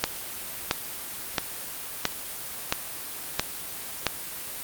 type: click train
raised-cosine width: 0.2 ms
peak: -3 dBFS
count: 7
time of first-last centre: 0.04-4.067 s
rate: 1.49 Hz
effects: white hiss -36 dBFS RMS until 4.63 s + Opus 32 kbps